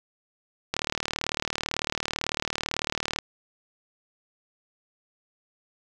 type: click train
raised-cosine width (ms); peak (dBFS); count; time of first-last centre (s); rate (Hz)
0.2; -9; 94; 0.74-3.187; 38
effects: none